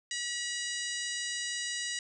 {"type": "harmonic tone with a mistuned harmonic", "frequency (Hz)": 966, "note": "B5", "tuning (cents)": -39, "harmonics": [2, 3, 4, 5, 6, 7, 8, 9], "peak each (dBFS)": [-38, -40, -41, -42, -43, -43, -44, -45], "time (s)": [0.11, 1.99], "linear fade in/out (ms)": 2, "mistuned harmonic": 9, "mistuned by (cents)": -30, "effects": []}